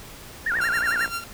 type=tone with vibrato; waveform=sine; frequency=1617 Hz; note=G#6; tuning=47 cents flat; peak=-21 dBFS; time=0.46-1.06 s; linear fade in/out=5 ms; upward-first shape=sine; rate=11 Hz; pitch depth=260 cents each way
type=click train; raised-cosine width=0.5 ms; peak=-20 dBFS; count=34; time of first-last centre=0.52-1.077 s; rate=59.2 Hz
type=tone with tremolo; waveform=sawtooth; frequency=1379 Hz; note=F6; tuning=22 cents flat; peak=-22 dBFS; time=0.61-1.24 s; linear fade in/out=2 ms; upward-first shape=sine; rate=7.8 Hz; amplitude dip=75%
effects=pink hiss -42 dBFS RMS until 1.33 s